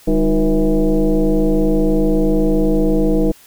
sine tone with frequency modulation, 143 Hz, D3, 46 cents flat, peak -11 dBFS, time 0.07-3.32 s, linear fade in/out 10 ms, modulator 169 Hz, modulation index 2.2, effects white hiss -46 dBFS RMS until 3.46 s

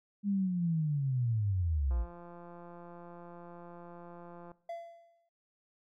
sine linear sweep, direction down, 205.9 to 51.6 Hz, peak -28 dBFS, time 0.23-2.06 s, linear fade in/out 50 ms
click train, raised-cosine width 1 ms, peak -37 dBFS, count 452, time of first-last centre 1.91-4.517 s, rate 173 Hz
triangle tone with exponential decay, 678 Hz, E5, 49 cents sharp, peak -34 dBFS, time 4.69-5.29 s, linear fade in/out 5 ms, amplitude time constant 130 ms
effects noise-tail reverb RT60 0.6 s tail -19 dB re dry

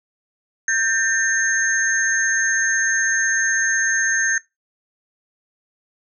sine tone cluster, 1570 / 1806 / 6390 Hz, G6 / A6 / G8, +2 / +45 / +32 cents, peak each -21 dBFS, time 0.68-4.38 s, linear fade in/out 2 ms, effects noise-tail reverb RT60 0.2 s tail -21 dB re dry

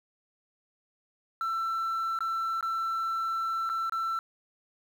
sine tone with dropouts, 1338 Hz, E6, 25 cents sharp, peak -25 dBFS, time 1.41-4.19 s, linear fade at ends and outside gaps 1 ms, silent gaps 2.189-2.206 / 2.609-2.627 / 3.692-3.698 / 3.896-3.922 s, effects tanh soft clip ceiling -27 dBFS + 9-bit

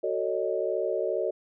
sine chord, D# half-diminished seventh, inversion first, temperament just, 373.4 / 448 / 560 / 622.3 Hz, F#4 / A4 / C#5 / D#5, +16 / +31 / +18 / 0 cents, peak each -31 dBFS, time 0.03-1.31 s, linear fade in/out 10 ms, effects none

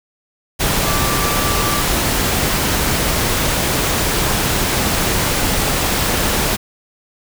sine tone in noise, 1170 Hz, D6, 7 cents flat, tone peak -23 dBFS, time 0.84-1.82 s, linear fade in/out 20 ms, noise pink, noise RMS -17 dBFS, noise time 0.59-6.57 s, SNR -9 dB, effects none

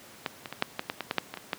clicks, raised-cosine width 0.3 ms, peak -12 / -20 / -19 / -7 / -13 / -13 / -15 / -11 / -7 / -19 / -21 / -11 dBFS, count 12, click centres 0.262 / 0.458 / 0.526 / 0.624 / 0.794 / 0.899 / 1.007 / 1.111 / 1.183 / 1.34 / 1.373 / 1.532 s, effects pink hiss -50 dBFS RMS until 1.58 s + high-pass 150 Hz 12 dB/octave

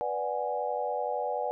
sine chord, G# half-diminished seventh, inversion first, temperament equal, 493.9 / 587.3 / 740 / 830.6 Hz, B4 / D5 / F#5 / G#5, 0 / 0 / 0 / 0 cents, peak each -34 dBFS, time 0.01-1.51 s, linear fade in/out 0 ms, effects none

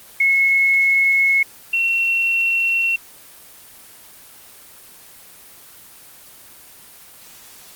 sine tone pair in turn, 2182 / 2721 Hz, C#7 / F7, -28 / -46 cents, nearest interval major third, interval 382 cents, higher second, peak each -12 / -15 dBFS, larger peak first, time 0.2-1.43 / 1.73-2.96 s, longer neither, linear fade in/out 5 ms, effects white hiss -43 dBFS RMS until 7.75 s + Opus 24 kbps

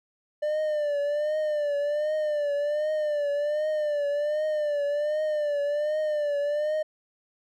triangle tone with vibrato, 595 Hz, D5, 22 cents sharp, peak -22 dBFS, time 0.42-6.83 s, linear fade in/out 10 ms, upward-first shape triangle, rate 1.3 Hz, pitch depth 76 cents each way, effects none

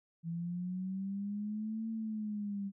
sine linear two-way sweep, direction up then down, 164.81 to 225 to 195.8 Hz, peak -35 dBFS, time 0.23-2.72 s, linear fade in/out 50 ms, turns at 1.89 s, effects none

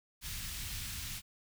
pink band-stop noise, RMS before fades -41 dBFS, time 0.21-1.22 s, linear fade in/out 50 ms, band 110 to 2300 Hz, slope 12 dB/octave, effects none

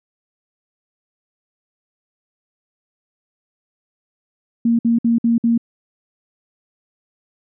sine tone bursts, 232.6 Hz, A#3, 4 cents flat, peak -12 dBFS, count 5, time 4.65-5.578 s, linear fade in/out 5 ms, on 140 ms, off 57 ms, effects none

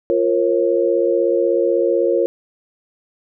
sine chord, Bb minor, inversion second, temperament equal with one note detuned, 349.2 / 466.2 / 542.3 Hz, F4 / Bb4 / Db5, 0 / 0 / -38 cents, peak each -18 dBFS, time 0.1-2.26 s, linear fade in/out 0 ms, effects none

